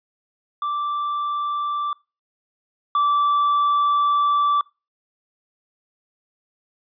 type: tone pair in turn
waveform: triangle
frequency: 1171 / 1162.2 Hz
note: D6 / D6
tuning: -5 / -18 cents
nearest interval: unison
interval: 13 cents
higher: first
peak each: -20 / -14 dBFS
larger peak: second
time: 0.62-1.93 / 2.95-4.61 s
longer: second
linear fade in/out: 2 ms
effects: noise-tail reverb RT60 0.3 s tail -25 dB re dry + resampled to 11025 Hz